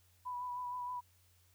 sine tone with vibrato, 987.8 Hz, B5, in tune, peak -38 dBFS, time 0.25-1.01 s, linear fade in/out 20 ms, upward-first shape sine, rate 6.4 Hz, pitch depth 22 cents each way, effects added 89 Hz sine -68 dBFS peak until 1.54 s + white hiss -71 dBFS RMS until 1.54 s

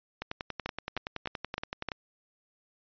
two click trains, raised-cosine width 0.3 ms, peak -18 / -16 dBFS, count 19 / 5, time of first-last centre 0.22-1.918 / 0.66-1.887 s, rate 10.6 / 3.26 Hz, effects resampled to 11025 Hz

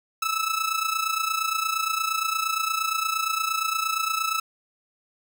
sawtooth tone with amplitude modulation, 1308 Hz, E6, 14 cents flat, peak -17 dBFS, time 0.22-4.4 s, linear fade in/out 5 ms, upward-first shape sine, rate 28.6 Hz, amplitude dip 70%, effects none

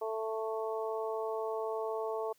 harmonic tone, 221 Hz, A3, 8 cents sharp, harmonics 2 / 3 / 4 / 5, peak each -35 / -39 / -41 / -43 dBFS, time 0.01-2.33 s, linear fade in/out 10 ms, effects white hiss -69 dBFS RMS until 2.38 s

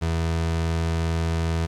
30% pulse tone, 82.41 Hz, E2, in tune, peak -19 dBFS, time 0.01-1.67 s, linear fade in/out 20 ms, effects low-pass 8000 Hz 12 dB/octave + 9-bit

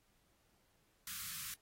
white band-stop noise, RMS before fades -45 dBFS, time 1.07-1.54 s, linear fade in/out 2 ms, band 210 to 1100 Hz, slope 96 dB/octave, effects pink hiss -75 dBFS RMS until 1.61 s + AAC 48 kbps

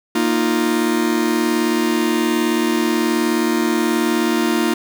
45% pulse chord, Bb suspended fourth, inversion none, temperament just, 233.1 / 310.8 / 349.6 Hz, Bb3 / Eb4 / F4, 0 / -2 / +2 cents, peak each -20 dBFS, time 0.15-4.74 s, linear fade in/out 5 ms, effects 7-bit

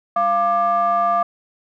triangle ring-modulated tone, 246.7 Hz, B3, 2 cents flat, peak -10 dBFS, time 0.16-1.23 s, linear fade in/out 5 ms, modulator 939 Hz, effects none

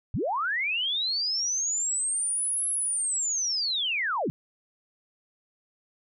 sine linear two-way sweep, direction up then down, 67.8 to 11030 to 114.6 Hz, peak -25 dBFS, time 0.14-4.3 s, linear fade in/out 0 ms, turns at 2.68 s, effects none

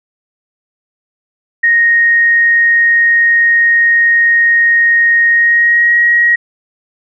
sine tone with pitch glide, 1864.7 to 1894 Hz, A#6 to A#6, 0 to +27 cents, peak -6 dBFS, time 1.63-6.36 s, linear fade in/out 10 ms, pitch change +27 cents, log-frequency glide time 5.29-5.96 s, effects none

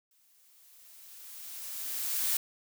blue noise with exponential growth, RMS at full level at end -28 dBFS, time 0.11-2.37 s, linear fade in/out 2 ms, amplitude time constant 490 ms, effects none

